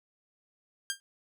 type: tone with exponential decay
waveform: 10% pulse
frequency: 1600 Hz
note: G6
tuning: 35 cents sharp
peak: -18 dBFS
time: 0.9-1 s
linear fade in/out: 0 ms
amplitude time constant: 21 ms
effects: none

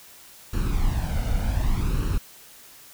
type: noise with flanger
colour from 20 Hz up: brown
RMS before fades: -23 dBFS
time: 0.53-2.18 s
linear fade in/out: 5 ms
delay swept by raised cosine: 0.71 to 1.39 ms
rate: 0.66 Hz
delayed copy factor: +0.7
effects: white hiss -48 dBFS RMS until 2.93 s

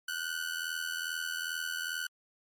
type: ring-modulated tone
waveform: sawtooth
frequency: 1492 Hz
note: F#6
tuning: 14 cents sharp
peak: -27 dBFS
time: 0.08-2.07 s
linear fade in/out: 5 ms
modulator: 41.2 Hz
effects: MP3 64 kbps

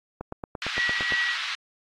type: click train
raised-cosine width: 1 ms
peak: -19 dBFS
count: 9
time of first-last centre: 0.21-1.122 s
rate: 8.77 Hz
type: band-pass noise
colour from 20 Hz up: white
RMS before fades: -32 dBFS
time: 0.62-1.55 s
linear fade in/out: 0 ms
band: 1200 to 3900 Hz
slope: 24 dB/octave
type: tone with tremolo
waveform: sine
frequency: 1928 Hz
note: B6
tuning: 42 cents flat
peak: -22 dBFS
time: 0.74-1.38 s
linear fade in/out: 50 ms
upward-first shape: triangle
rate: 2.8 Hz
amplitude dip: 55%
effects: AAC 32 kbps

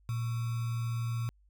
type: tone with sample-and-hold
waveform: sine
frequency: 116.54 Hz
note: A#2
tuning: in tune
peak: -30 dBFS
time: 0.09-1.29 s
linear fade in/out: 0 ms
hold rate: 1225 Hz
effects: added 50 Hz sine -61 dBFS peak until 1.49 s

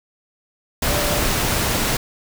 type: tone in noise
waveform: sine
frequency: 587.3 Hz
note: D5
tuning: in tune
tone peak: -25 dBFS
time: 0.9-1.21 s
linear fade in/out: 5 ms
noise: pink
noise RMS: -20 dBFS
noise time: 0.82-1.97 s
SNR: -8 dB
effects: none

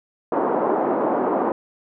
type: band-pass noise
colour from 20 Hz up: pink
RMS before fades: -21 dBFS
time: 0.32-1.52 s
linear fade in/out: 2 ms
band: 280 to 1000 Hz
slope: 24 dB/octave
effects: none

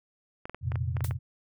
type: clicks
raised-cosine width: 0.5 ms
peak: -23 dBFS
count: 9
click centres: 0.455 / 0.496 / 0.546 / 0.719 / 0.757 / 0.968 / 1.007 / 1.046 / 1.11 s
type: chord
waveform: sine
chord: F suspended fourth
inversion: none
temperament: equal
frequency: 87.31 / 116.54 / 130.81 Hz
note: F2 / Bb2 / C3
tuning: 0 / 0 / 0 cents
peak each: -31 / -32 / -33 dBFS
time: 0.61-1.19 s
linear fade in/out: 50 ms
type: noise with exponential decay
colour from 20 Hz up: blue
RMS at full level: -34 dBFS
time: 1.04-1.14 s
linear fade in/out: 2 ms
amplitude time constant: 21 ms
effects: none

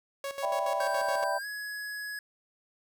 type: tone with tremolo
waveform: sawtooth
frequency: 554.4 Hz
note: C#5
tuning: in tune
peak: -29 dBFS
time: 0.24-1.24 s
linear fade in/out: 2 ms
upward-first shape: square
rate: 7.1 Hz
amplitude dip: 70%
type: chord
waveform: sine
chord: E minor seventh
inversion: third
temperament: equal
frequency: 587.3 / 659.3 / 784 / 987.8 Hz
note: D5 / E5 / G5 / B5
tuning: 0 / 0 / 0 / 0 cents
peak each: -33 dBFS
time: 0.42-1.39 s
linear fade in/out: 20 ms
type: tone with pitch glide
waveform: square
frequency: 1568 to 1680.5 Hz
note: G6 to G#6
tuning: 0 to +20 cents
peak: -36 dBFS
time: 0.8-2.19 s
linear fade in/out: 2 ms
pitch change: +120 cents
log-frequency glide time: 1.38-1.46 s
effects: none

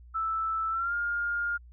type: tone with pitch glide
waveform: sine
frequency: 1318.5 to 1413.1 Hz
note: E6 to F6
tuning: 0 to +20 cents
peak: -27 dBFS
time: 0.14-1.58 s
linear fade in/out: 20 ms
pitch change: +120 cents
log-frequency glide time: 0.7-0.94 s
effects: added 60 Hz sine -48 dBFS peak until 1.72 s

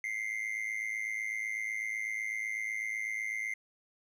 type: tone with amplitude modulation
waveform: triangle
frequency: 2093 Hz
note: C7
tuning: in tune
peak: -28 dBFS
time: 0.04-3.54 s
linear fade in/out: 2 ms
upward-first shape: sine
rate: 108 Hz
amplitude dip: 80%
effects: none

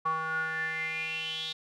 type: tone with band-pass filter sweep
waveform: square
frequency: 160 Hz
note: D#3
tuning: 49 cents sharp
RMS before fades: -33 dBFS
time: 0.05-1.53 s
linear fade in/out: 10 ms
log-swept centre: 1100 to 3700 Hz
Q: 9.2
effects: none

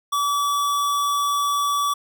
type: tone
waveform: square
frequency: 1148 Hz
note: D6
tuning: 40 cents flat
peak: -20 dBFS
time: 0.12-1.94 s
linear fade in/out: 10 ms
effects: none

